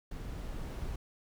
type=noise with level ramp; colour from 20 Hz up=brown; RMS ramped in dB=-41 to -38 dBFS; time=0.11-0.96 s; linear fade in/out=5 ms; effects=none